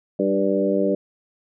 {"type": "harmonic tone with a mistuned harmonic", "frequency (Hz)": 97.8, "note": "G2", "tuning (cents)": -4, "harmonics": [2, 3, 4, 5, 6], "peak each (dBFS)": [-24, -24, -24, -24, -24], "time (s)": [0.19, 0.95], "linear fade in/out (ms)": 5, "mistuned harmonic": 3, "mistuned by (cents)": 20, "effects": []}